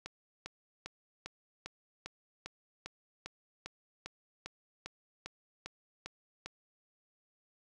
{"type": "click train", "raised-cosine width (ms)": 0.2, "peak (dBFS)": -24, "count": 17, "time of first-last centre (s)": [0.06, 6.46], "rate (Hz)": 2.5, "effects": []}